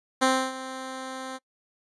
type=tone with ADSR envelope; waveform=10% pulse; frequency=261.6 Hz; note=C4; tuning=in tune; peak=-10 dBFS; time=0.21-1.39 s; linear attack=17 ms; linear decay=290 ms; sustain=-16 dB; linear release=34 ms; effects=noise-tail reverb RT60 0.1 s tail -23 dB re dry + resampled to 24000 Hz